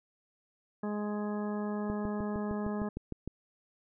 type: harmonic tone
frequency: 208.5 Hz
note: G#3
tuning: 7 cents sharp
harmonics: 1 / 2 / 3 / 4 / 5 / 6 / 8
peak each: -33 / -39 / -43 / -45 / -47 / -49 / -51 dBFS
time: 0.83-2.89 s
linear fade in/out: 5 ms
type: click train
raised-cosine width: 3 ms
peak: -24 dBFS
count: 10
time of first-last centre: 1.9-3.276 s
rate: 6.54 Hz
effects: none